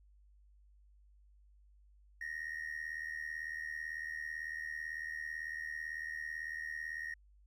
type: tone with amplitude modulation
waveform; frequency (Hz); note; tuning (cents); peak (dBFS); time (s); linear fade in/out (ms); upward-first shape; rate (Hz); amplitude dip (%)
triangle; 1864.7; A#6; 0; -33; 2.21-7.14; 5; sine; 78; 85
effects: tanh soft clip ceiling -32 dBFS + added 50 Hz sine -61 dBFS peak until 7.46 s